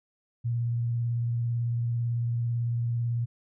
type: tone with vibrato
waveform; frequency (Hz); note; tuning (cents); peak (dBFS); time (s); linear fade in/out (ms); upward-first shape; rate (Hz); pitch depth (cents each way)
sine; 118.2; A#2; +24; -25; 0.44-3.26; 20; sine; 18; 21
effects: none